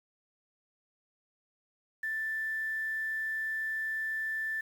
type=tone with quantisation; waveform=sine; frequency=1766 Hz; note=A6; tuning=6 cents sharp; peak=-31 dBFS; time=2.03-4.61 s; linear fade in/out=5 ms; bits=9; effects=none